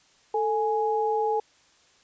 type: tone pair together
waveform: sine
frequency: 442.2 / 833.5 Hz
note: A4 / G#5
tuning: +9 / +6 cents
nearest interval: major seventh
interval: 1097 cents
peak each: -25 dBFS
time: 0.34-1.4 s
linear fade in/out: 5 ms
effects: white hiss -60 dBFS RMS until 2.03 s + resampled to 16000 Hz